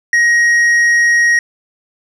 sine tone with tanh clipping, 1885 Hz, A#6, 19 cents sharp, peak -9 dBFS, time 0.13-1.39 s, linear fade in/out 2 ms, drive 6 dB, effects none

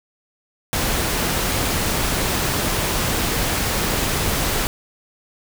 pink noise, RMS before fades -21 dBFS, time 0.73-4.67 s, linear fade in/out 0 ms, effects none

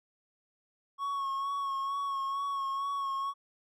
triangle tone with vibrato, 1103 Hz, C#6, 9 cents flat, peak -29 dBFS, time 0.98-3.34 s, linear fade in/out 50 ms, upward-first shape sine, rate 2.2 Hz, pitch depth 30 cents each way, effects none

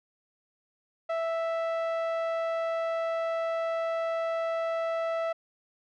sawtooth tone with low-pass filter, 659.3 Hz, E5, in tune, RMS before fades -30 dBFS, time 1.09-5.33 s, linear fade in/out 10 ms, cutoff 1700 Hz, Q 0.56, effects none

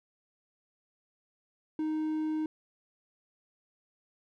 triangle tone, 311.1 Hz, D#4, in tune, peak -27 dBFS, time 1.79-2.46 s, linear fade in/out 2 ms, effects none

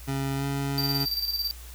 25% pulse tone with pitch glide, 136.7 to 139.09 Hz, C#3 to C#3, -24 to +6 cents, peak -23 dBFS, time 0.07-1.06 s, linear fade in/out 20 ms, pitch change +30 cents, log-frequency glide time 0.35-0.44 s
square tone with tremolo, 4675 Hz, D8, 9 cents flat, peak -25 dBFS, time 0.78-1.51 s, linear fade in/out 0 ms, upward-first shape square, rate 18 Hz, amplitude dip 55%
effects added 60 Hz sine -41 dBFS peak until 1.74 s + white hiss -48 dBFS RMS until 1.74 s

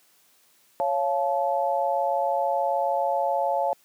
sine chord, Db augmented, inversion none, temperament just, 554.4 / 693 / 866.2 Hz, Db5 / F5 / A5, 0 / -14 / -27 cents, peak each -26 dBFS, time 0.8-3.73 s, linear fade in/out 0 ms, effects white hiss -61 dBFS RMS until 3.84 s + high-pass 150 Hz 12 dB/octave

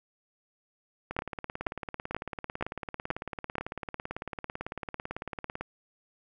two click trains, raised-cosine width 0.5 ms, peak -20 / -13 dBFS, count 82 / 6, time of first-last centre 1.11-5.61 / 1.19-3.582 s, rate 18 / 2.09 Hz, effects none

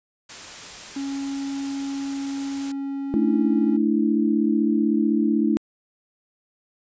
white noise, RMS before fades -38 dBFS, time 0.29-2.72 s, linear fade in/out 5 ms
triangle tone, 276 Hz, C#4, 7 cents flat, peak -24 dBFS, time 0.96-3.77 s, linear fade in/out 5 ms
sine chord, A suspended fourth, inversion none, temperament equal, 220 / 293.7 / 329.6 Hz, A3 / D4 / E4, 0 / 0 / 0 cents, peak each -21 / -22 / -23 dBFS, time 3.14-5.57 s, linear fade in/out 0 ms
effects resampled to 16000 Hz

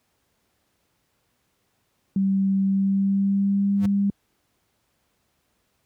sine tone with pitch glide, 194.1 to 199.67 Hz, G3 to G3, -17 to +32 cents, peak -18 dBFS, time 2.16-4.1 s, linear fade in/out 2 ms, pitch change +49 cents, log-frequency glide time 2.64-3.76 s
square tone with exponential growth, 101.3 Hz, G#2, 43 cents flat, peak -25 dBFS, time 3.75-3.86 s, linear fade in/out 5 ms, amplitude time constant 23 ms
effects pink hiss -70 dBFS RMS until 5.85 s + high-pass 60 Hz 12 dB/octave

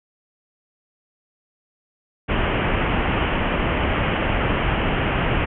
pink low-pass noise, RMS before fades -21 dBFS, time 2.28-5.46 s, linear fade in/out 20 ms, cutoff 3100 Hz, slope 96 dB/octave, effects none

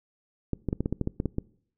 clicks, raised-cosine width 3 ms, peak -14 dBFS, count 11, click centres 0.533 / 0.687 / 0.729 / 0.806 / 0.859 / 0.926 / 1.013 / 1.074 / 1.201 / 1.257 / 1.384 s, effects noise-tail reverb RT60 0.6 s tail -23 dB re dry

